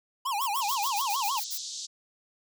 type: tone with vibrato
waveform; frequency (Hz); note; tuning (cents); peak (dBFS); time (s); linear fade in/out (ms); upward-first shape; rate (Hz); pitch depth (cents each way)
square; 945; A#5; +23; -28; 0.25-1.4; 10; sine; 6.7; 290
type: noise bursts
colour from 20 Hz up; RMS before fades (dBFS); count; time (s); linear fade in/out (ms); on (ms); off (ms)
violet; -34; 9; 0.4-1.584; 20; 80; 58
type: band-pass noise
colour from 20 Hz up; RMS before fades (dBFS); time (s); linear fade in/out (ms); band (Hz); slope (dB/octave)
white; -38; 0.6-1.87; 20; 3600 to 7200; 48
effects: none